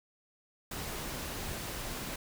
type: noise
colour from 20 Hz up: pink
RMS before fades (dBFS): -39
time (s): 0.71-2.16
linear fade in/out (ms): 5
effects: none